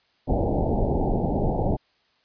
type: low-pass noise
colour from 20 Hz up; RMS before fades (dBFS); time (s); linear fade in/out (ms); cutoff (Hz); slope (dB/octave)
pink; -23; 0.27-1.77; 20; 860; 96
effects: white hiss -65 dBFS RMS until 2.24 s + resampled to 11025 Hz